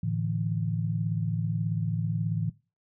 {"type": "chord", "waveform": "sine", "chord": "A suspended fourth", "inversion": "none", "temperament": "just", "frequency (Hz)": [110, 146.67, 165], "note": ["A2", "D3", "E3"], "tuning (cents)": [0, -2, 2], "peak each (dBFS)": [-29, -33, -30], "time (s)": [0.03, 2.5], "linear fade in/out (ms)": 5, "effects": ["noise-tail reverb RT60 0.3 s tail -20 dB re dry"]}